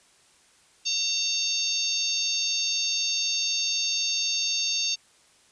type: harmonic tone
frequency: 912 Hz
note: A#5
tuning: 38 cents flat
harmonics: 3 / 4 / 5 / 6 / 7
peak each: -32 / -31 / -28 / -34 / -30 dBFS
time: 0.85-4.96 s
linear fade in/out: 20 ms
effects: white hiss -59 dBFS RMS until 5.51 s + resampled to 22050 Hz